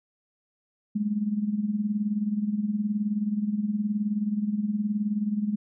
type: tone with tremolo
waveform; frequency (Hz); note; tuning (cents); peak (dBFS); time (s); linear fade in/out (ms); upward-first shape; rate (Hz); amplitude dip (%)
sine; 209; G#3; +11; -21; 0.95-5.56; 10; sine; 19; 70
effects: none